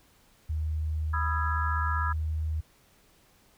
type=tone with pitch glide; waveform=sine; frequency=77.8 to 78.34 Hz; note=D#2 to D#2; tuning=0 to +12 cents; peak=-27 dBFS; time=0.49-2.61 s; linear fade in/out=10 ms; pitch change=+12 cents; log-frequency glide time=1.1-2.06 s
type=chord; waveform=sine; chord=E major seventh; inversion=second; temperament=equal with one note detuned; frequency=987.8 / 1244.5 / 1340 / 1661.2 Hz; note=B5 / D#6 / E6 / G#6; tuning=0 / 0 / +28 / 0 cents; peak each=-34 dBFS; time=1.13-2.13 s; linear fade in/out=10 ms
effects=pink hiss -62 dBFS RMS until 3.57 s